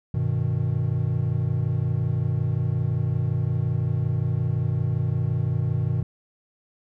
triangle chord, G augmented, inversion none, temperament equal, 98 / 123.47 / 155.56 Hz, G2 / B2 / D#3, 0 / 0 / 0 cents, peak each -25 / -22 / -25 dBFS, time 0.14-6.03 s, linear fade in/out 5 ms, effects none

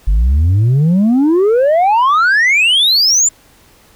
sine exponential sweep, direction up, 46.19 to 7330 Hz, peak -5 dBFS, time 0.07-3.29 s, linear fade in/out 10 ms, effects tanh soft clip ceiling -7 dBFS + pink hiss -47 dBFS RMS until 3.95 s

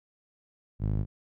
sawtooth tone with band-pass filter, 51.91 Hz, G#1, in tune, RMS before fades -28 dBFS, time 0.79-1.06 s, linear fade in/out 50 ms, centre 120 Hz, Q 1.2, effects none

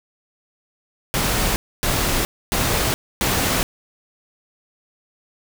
pink noise bursts, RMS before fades -20 dBFS, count 4, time 1.14-3.63 s, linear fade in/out 0 ms, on 420 ms, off 270 ms, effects none

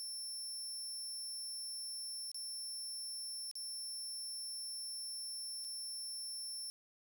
25% pulse tone with dropouts, 5380 Hz, E8, 34 cents sharp, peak -37 dBFS, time 0-6.7 s, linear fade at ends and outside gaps 0 ms, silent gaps 2.316-2.345 / 3.513-3.554 / 5.643-5.647 s, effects none

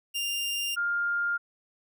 sawtooth / sine tone pair in turn, 2797 / 1404.6 Hz, F7 / F6, +2 / +10 cents, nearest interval octave, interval 1192 cents, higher first, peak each -25 dBFS, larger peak neither, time 0.14-0.76 / 0.76-1.38 s, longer neither, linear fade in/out 20 ms, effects none

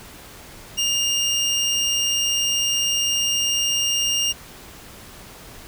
25% pulse tone, 2820 Hz, F7, 16 cents sharp, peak -15 dBFS, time 0.77-4.33 s, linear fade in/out 20 ms, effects pink hiss -42 dBFS RMS until 5.67 s

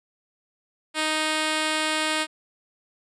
5% pulse tone with low-pass filter, 311.1 Hz, D#4, in tune, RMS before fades -25 dBFS, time 0.94-2.27 s, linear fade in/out 50 ms, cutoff 7900 Hz, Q 1.4, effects none

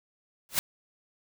white noise with exponential growth, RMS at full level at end -21 dBFS, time 0.49-0.59 s, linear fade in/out 0 ms, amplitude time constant 21 ms, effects none

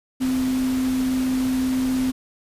sine tone in noise, 258.4 Hz, C4, 21 cents flat, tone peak -19 dBFS, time 0.2-2.12 s, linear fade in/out 20 ms, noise pink, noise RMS -34 dBFS, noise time 0.2-2.12 s, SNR +12 dB, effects resampled to 32000 Hz

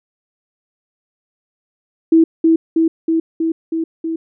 sine tone with echo, 325.9 Hz, E4, 20 cents flat, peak -6 dBFS, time 2.12-2.24 s, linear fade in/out 5 ms, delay 320 ms, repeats 6, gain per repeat -2 dB, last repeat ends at 4.16 s, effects none

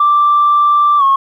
sine tone with pitch glide, 1174.7 to 1089.7 Hz, D6 to C#6, 0 to -30 cents, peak -6 dBFS, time 0-1.16 s, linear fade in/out 5 ms, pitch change -130 cents, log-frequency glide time 0.98-1.03 s, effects tanh soft clip ceiling -3 dBFS + 8-bit

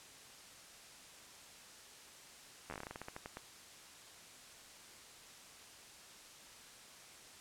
slowing click train, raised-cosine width 0.5 ms, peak -29 dBFS, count 16, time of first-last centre 2.7-3.371 s, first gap 11 ms, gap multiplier 1.18, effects white hiss -56 dBFS RMS until 7.4 s + low-pass 9000 Hz 12 dB/octave

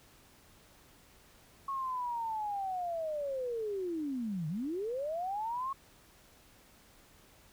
sine linear two-way sweep, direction down then up, 1103 to 146.83 to 1103 Hz, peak -33 dBFS, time 1.68-5.73 s, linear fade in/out 5 ms, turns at 4.48 s, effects pink hiss -61 dBFS RMS until 7.52 s

